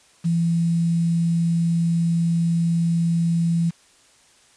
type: tone with quantisation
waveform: sine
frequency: 168.1 Hz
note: E3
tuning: 34 cents sharp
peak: -17 dBFS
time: 0.24-3.71 s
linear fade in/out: 20 ms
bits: 7
effects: white hiss -55 dBFS RMS until 4.56 s + resampled to 22050 Hz